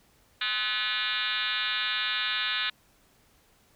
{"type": "tone with frequency modulation", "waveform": "sine", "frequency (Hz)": 2637, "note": "E7", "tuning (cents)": 0, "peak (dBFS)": -26, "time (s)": [0.41, 2.7], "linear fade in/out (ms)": 5, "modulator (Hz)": 228, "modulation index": 5.8, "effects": ["pink hiss -63 dBFS RMS until 3.75 s"]}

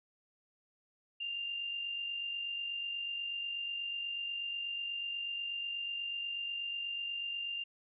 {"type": "tone with amplitude modulation", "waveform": "sine", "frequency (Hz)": 2794, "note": "F7", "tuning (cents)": 0, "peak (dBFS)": -34, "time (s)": [1.2, 7.64], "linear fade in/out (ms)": 10, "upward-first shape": "sine", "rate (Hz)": 48.2, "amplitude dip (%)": 40, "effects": []}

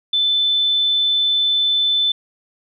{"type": "tone", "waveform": "sine", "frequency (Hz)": 3520, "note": "A7", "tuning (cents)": 0, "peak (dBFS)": -14, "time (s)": [0.13, 2.12], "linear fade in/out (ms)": 5, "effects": []}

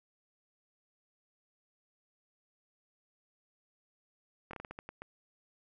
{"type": "slowing click train", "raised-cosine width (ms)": 0.5, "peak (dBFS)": -28, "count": 9, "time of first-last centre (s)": [4.51, 5.02], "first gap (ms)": 23, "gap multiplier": 1.28, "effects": []}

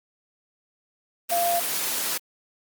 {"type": "tone in noise", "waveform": "sine", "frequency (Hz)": 692, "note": "F5", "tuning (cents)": -16, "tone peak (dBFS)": -21, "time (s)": [1.31, 1.6], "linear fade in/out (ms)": 10, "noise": "white", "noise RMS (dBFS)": -27, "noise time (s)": [1.29, 2.18], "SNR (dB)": 3, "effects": ["high-pass 200 Hz 12 dB/octave", "Opus 24 kbps"]}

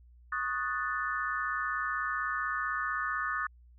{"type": "chord", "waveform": "sine", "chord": "D# half-diminished seventh", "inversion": "third", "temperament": "equal", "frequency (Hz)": [1108.7, 1244.5, 1480, 1760], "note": ["C#6", "D#6", "F#6", "A6"], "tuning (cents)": [0, 0, 0, 0], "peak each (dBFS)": [-39, -34, -36, -35], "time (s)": [0.32, 3.47], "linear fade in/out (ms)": 5, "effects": ["added 60 Hz sine -54 dBFS peak until 3.78 s"]}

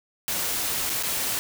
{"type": "noise with dropouts", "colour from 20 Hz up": "white", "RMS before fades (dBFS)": -27, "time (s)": [0.28, 1.39], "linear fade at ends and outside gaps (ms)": 0, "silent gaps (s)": [[0.895, 0.9], [1.026, 1.034]], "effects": []}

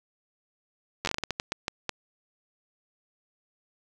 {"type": "slowing click train", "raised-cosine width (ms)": 0.2, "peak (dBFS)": -11, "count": 13, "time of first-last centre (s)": [1.05, 1.893], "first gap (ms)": 10, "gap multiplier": 1.32, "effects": []}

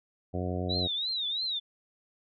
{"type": "harmonic tone", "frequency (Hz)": 90.5, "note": "F#2", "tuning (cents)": -38, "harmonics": [1, 2, 3, 4, 5, 6, 7, 8], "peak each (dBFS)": [-33, -36, -38, -39, -40, -41, -41, -42], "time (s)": [0.33, 0.88], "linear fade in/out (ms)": 20}
{"type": "tone with vibrato", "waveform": "sine", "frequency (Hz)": 3803, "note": "A#7", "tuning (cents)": 34, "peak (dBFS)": -29, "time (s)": [0.69, 1.6], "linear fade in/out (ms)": 20, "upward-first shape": "triangle", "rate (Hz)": 3, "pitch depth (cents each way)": 180}
{"effects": []}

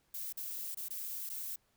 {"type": "noise with dropouts", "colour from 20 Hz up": "violet", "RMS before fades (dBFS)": -41, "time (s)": [0.14, 1.56], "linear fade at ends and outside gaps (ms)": 5, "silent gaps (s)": [[0.326, 0.371], [0.747, 0.771], [0.885, 0.905], [1.293, 1.298]], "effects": ["pink hiss -74 dBFS RMS until 1.76 s"]}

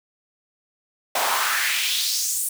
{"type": "noise with high-pass filter sweep", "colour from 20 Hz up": "pink", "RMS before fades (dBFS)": -23, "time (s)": [1.15, 2.49], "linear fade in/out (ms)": 5, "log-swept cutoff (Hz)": [660, 9900], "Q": 2.6, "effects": []}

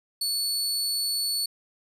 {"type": "tone", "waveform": "sawtooth", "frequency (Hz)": 4435, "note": "C#8", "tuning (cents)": 0, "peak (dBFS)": -22, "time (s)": [0.21, 1.46], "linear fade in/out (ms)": 5, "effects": ["resampled to 32000 Hz"]}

